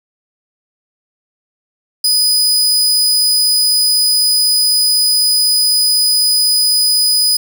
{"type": "tone", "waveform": "sawtooth", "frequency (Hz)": 4978, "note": "D#8", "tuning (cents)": 0, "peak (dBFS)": -7, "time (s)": [2.04, 7.37], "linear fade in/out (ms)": 5, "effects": ["8-bit"]}